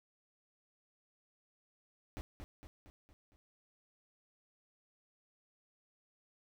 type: noise with echo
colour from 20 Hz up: brown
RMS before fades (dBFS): -42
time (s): 2.17-2.21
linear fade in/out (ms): 0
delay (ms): 230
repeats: 5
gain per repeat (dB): -5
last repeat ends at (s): 3.36
effects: none